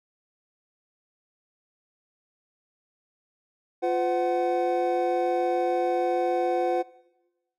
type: tone cluster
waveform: triangle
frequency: 350.1 / 509 / 743 Hz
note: F4 / C5 / F#5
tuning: +4 / -48 / +7 cents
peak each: -25 dBFS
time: 3.82-6.83 s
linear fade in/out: 20 ms
effects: noise-tail reverb RT60 1.0 s tail -21 dB re dry